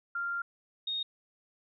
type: tone pair in turn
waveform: sine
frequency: 1392 / 3716 Hz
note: F6 / A#7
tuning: -6 / -6 cents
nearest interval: octave + perfect fourth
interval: 1700 cents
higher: second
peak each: -31 / -31 dBFS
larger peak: neither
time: 0.15-0.42 / 0.87-1.03 s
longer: first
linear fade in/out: 5 ms
effects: none